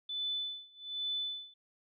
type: tone with tremolo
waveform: sine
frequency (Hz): 3500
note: A7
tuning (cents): -10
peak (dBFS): -32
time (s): 0.09-1.54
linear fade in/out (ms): 5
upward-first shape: sine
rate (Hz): 1.2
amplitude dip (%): 95
effects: none